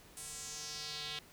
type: tone with band-pass filter sweep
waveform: square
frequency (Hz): 150.4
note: D3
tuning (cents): +42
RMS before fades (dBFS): -44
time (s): 0.17-1.19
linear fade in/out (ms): 0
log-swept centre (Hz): 9200 to 3400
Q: 2.9
effects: pink hiss -59 dBFS RMS until 1.32 s